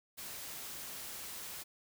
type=noise; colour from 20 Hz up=white; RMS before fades=-45 dBFS; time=0.17-1.64 s; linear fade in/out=20 ms; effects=none